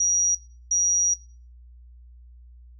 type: tone bursts at uneven times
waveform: sine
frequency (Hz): 5760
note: F#8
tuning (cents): -47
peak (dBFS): -18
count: 2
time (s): 0-0.35 / 0.71-1.14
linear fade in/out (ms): 5
effects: noise-tail reverb RT60 0.4 s tail -21 dB re dry + added 60 Hz sine -45 dBFS peak until 2.79 s